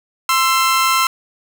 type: tone pair together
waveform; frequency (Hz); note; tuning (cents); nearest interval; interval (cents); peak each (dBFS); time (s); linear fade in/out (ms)
sawtooth; 1046.5 / 1334.7; C6 / E6; 0 / +21; major third; 421; -12; 0.29-1.07; 2
effects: none